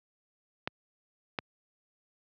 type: clicks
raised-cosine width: 0.3 ms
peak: -14 dBFS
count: 2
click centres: 0.675 / 1.388 s
effects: high-pass 100 Hz 12 dB/octave + low-pass 4000 Hz 12 dB/octave